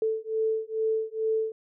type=beating tone pair; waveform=sine; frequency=440 / 442.3 Hz; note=A4 / A4; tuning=0 / +9 cents; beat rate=2.3 Hz; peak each=-28 dBFS; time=0.02-1.52 s; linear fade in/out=2 ms; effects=none